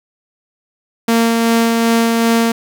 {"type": "tone with tremolo", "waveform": "sawtooth", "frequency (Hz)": 229.8, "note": "A#3", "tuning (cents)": -25, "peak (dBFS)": -6, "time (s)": [1.08, 2.52], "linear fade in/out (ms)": 5, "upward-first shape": "sine", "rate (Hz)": 2.6, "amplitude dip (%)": 25, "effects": []}